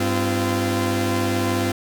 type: tone cluster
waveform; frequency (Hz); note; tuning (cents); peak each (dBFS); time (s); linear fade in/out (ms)
sawtooth; 99.2 / 258 / 343; G2 / C4 / F4; +21 / -24 / -31; -20; 0-1.72; 5
effects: none